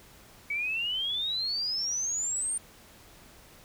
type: exponential sweep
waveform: sine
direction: up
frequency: 2251 to 8980 Hz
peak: -28 dBFS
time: 0.5-2.58 s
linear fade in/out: 5 ms
effects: pink hiss -54 dBFS RMS until 3.64 s